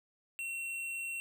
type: tone with tanh clipping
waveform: sine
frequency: 2724 Hz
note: F7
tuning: 44 cents flat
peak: -38 dBFS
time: 0.39-1.2 s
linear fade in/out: 0 ms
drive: 14 dB
effects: none